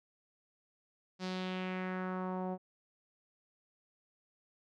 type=tone with low-pass filter sweep; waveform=sawtooth; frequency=185 Hz; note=F#3; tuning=in tune; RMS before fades=-38 dBFS; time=1.19-2.58 s; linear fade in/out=50 ms; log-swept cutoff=5100 to 700 Hz; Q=2.2; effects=none

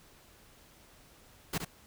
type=noise with echo; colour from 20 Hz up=pink; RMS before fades=-33 dBFS; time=1.53-1.58 s; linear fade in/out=5 ms; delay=69 ms; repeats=1; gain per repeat=-6 dB; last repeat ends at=1.649 s; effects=pink hiss -59 dBFS RMS until 1.86 s

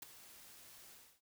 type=noise with ADSR envelope; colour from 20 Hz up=white; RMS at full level=-44 dBFS; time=0.02-1.21 s; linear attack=6 ms; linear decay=11 ms; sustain=-14 dB; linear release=280 ms; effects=none

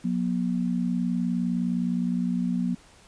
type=tone pair together; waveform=sine; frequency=180.47 / 240 Hz; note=F#3 / B3; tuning=-43 / -49 cents; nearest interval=perfect fourth; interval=494 cents; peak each=-26 dBFS; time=0.04-2.75 s; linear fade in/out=10 ms; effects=pink hiss -54 dBFS RMS until 3.07 s + resampled to 22050 Hz

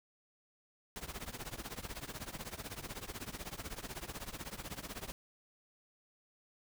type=noise with tremolo; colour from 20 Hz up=pink; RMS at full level=-41 dBFS; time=0.96-5.12 s; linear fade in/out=0 ms; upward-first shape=triangle; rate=16 Hz; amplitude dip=95%; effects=none

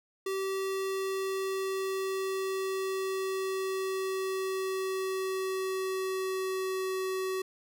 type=tone with pitch glide; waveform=square; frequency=385.5 to 377.3 Hz; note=G4 to F#4; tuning=-29 to +34 cents; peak=-31 dBFS; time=0.26-7.42 s; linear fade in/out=5 ms; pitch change=-37 cents; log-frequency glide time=0.65-7 s; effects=none

